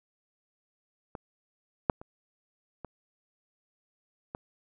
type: clicks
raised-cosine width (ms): 1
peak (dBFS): -24 / -8 / -30 / -25 / -22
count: 5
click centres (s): 1.152 / 1.898 / 2.015 / 2.847 / 4.349
effects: none